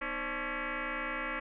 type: tone with frequency modulation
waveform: sine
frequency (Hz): 309.2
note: D#4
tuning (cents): -11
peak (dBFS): -33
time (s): 0.01-1.4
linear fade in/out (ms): 10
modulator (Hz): 279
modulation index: 7.7
effects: none